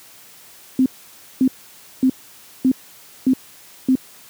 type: tone bursts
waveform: sine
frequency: 260 Hz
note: C4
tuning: 11 cents flat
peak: -11 dBFS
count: 6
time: 0.79-3.954 s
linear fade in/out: 2 ms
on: 69 ms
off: 550 ms
effects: white hiss -45 dBFS RMS until 4.29 s + high-pass 80 Hz 12 dB/octave